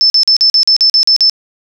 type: tone bursts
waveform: sine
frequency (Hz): 5274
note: E8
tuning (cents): 0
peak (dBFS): -5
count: 10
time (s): 0.01-1.297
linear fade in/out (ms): 0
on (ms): 90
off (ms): 43
effects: none